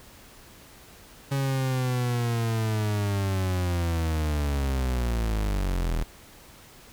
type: linear sweep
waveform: 40% pulse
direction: down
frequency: 138.59 to 39.01 Hz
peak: -23 dBFS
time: 1.31-6.04 s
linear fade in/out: 10 ms
effects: pink hiss -50 dBFS RMS until 6.92 s